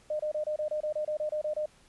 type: tone bursts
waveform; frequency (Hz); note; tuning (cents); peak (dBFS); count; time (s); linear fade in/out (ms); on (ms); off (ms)
sine; 608; D#5; -40; -28; 13; 0.1-1.659; 5; 95; 27
effects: pink hiss -61 dBFS RMS until 1.88 s + resampled to 24000 Hz